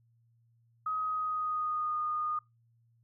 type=tone with pitch glide; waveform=sine; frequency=1263 to 1227 Hz; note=D#6 to D#6; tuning=+26 to -25 cents; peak=-30 dBFS; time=0.86-2.39 s; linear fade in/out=5 ms; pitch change=-51 cents; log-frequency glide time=0.98-1.98 s; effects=noise-tail reverb RT60 0.2 s tail -22 dB re dry + added 116 Hz sine -65 dBFS peak until 3.03 s